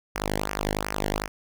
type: tone with flanger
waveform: sawtooth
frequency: 51 Hz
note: G#1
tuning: 31 cents flat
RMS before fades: -29 dBFS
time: 0.15-1.28 s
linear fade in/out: 10 ms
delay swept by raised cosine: 0.25 to 0.83 ms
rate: 2.7 Hz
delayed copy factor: -0.9
effects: none